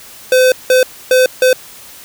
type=tone bursts at uneven times; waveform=square; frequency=511 Hz; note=C5; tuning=41 cents flat; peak=-7 dBFS; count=4; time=0.32-0.52 / 0.7-0.83 / 1.11-1.26 / 1.42-1.53 s; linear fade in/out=2 ms; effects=white hiss -36 dBFS RMS until 2.04 s